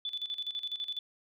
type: tone with tremolo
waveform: sine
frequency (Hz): 3482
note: A7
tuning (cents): -19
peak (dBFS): -32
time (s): 0.05-0.99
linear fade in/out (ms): 2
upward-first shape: square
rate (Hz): 12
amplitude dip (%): 75
effects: none